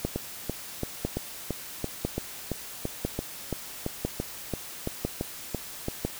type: two click trains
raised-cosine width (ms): 2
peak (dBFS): -15 / -13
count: 18 / 7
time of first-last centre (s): 0.16-5.884 / 0.05-6.05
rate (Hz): 2.97 / 1
effects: white hiss -41 dBFS RMS until 6.19 s